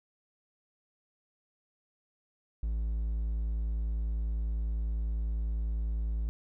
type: tone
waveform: triangle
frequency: 55 Hz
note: A1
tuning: in tune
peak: -27 dBFS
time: 2.63-6.29 s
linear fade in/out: 0 ms
effects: none